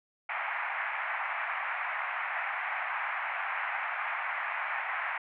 white band-pass noise, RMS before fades -34 dBFS, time 0.29-5.18 s, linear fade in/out 5 ms, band 710 to 2300 Hz, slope 48 dB/octave, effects none

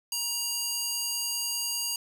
square tone with high-pass filter, 945 Hz, A#5, 23 cents sharp, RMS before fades -31 dBFS, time 0.12-1.96 s, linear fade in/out 2 ms, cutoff 4900 Hz, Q 1, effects none

